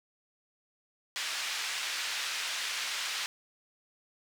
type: band-pass noise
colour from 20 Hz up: pink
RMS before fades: -35 dBFS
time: 1.16-3.26 s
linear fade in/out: 0 ms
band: 1900 to 5800 Hz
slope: 12 dB/octave
effects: none